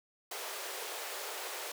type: high-pass noise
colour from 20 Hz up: pink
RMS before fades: -41 dBFS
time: 0.31-1.72 s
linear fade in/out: 5 ms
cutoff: 390 Hz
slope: 48 dB/octave
effects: none